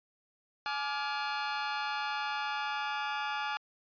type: chord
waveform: sawtooth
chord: D diminished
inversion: second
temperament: just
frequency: 845.8 / 1174.7 / 1409.6 Hz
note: Ab5 / D6 / F6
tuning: +31 / 0 / +16 cents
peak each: -31 / -35 / -34 dBFS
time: 0.66-3.57 s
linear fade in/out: 0 ms
effects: resampled to 11025 Hz